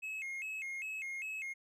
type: tone with vibrato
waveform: triangle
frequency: 2350 Hz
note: D7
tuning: 1 cent sharp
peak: -37 dBFS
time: 0.02-1.54 s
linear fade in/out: 20 ms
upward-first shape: square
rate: 2.5 Hz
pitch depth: 160 cents each way
effects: none